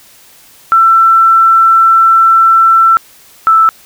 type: tone pair in turn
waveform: sine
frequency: 1340 / 1320 Hz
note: E6 / E6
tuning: +28 / +2 cents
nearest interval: unison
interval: 26 cents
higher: first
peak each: -3 dBFS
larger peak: neither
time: 0.72-2.97 / 3.47-3.69 s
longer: first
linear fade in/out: 0 ms
effects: white hiss -41 dBFS RMS until 3.85 s